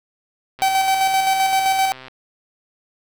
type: click train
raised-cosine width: 0.3 ms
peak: -22 dBFS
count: 195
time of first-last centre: 0.59-2.082 s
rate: 130 Hz
type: tone with tremolo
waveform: 45% pulse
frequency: 769 Hz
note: G5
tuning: 33 cents flat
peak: -14 dBFS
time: 0.62-1.92 s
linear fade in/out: 0 ms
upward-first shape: square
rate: 7.7 Hz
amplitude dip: 35%
effects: none